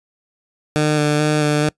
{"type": "tone with vibrato", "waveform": "15% pulse", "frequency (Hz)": 150.3, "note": "D3", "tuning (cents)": 40, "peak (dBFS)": -8, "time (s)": [0.76, 1.69], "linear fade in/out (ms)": 0, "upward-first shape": "square", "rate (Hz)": 2.3, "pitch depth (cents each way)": 15, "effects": ["noise-tail reverb RT60 0.1 s tail -23 dB re dry", "resampled to 24000 Hz"]}